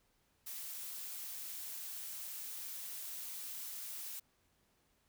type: noise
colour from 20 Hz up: blue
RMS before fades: -45 dBFS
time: 0.46-4.2 s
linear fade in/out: 10 ms
effects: pink hiss -75 dBFS RMS until 5.08 s